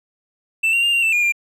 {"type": "tone with pitch steps", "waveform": "triangle", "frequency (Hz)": [2662, 2758, 2803, 2766, 2661, 2428, 2391], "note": ["E7", "F7", "F7", "F7", "E7", "D#7", "D7"], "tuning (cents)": [16, -22, 6, -17, 16, -43, 30], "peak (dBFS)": -13, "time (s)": [0.63, 1.323], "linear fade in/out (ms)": 10, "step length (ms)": 99, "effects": []}